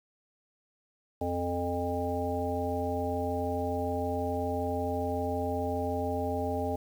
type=harmonic tone with a mistuned harmonic; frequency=87.31 Hz; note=F2; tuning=in tune; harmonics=1 / 3 / 5 / 7 / 9; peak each=-35 / -35 / -35 / -35 / -35 dBFS; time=1.21-6.76 s; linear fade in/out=5 ms; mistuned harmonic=9; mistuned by=+32 cents; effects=9-bit